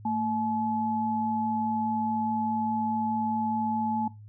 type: tone pair together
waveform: sine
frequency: 224.4 / 857 Hz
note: A3 / A5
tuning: +34 / -46 cents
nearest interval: octave + major seventh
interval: 2320 cents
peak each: -28 dBFS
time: 0.05-4.08 s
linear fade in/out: 5 ms
effects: noise-tail reverb RT60 0.2 s tail -18 dB re dry + added 105 Hz sine -44 dBFS peak until 4.28 s